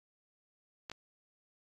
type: clicks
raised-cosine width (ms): 0.2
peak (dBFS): -24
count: 2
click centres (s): 0.898 / 0.916
effects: AAC 32 kbps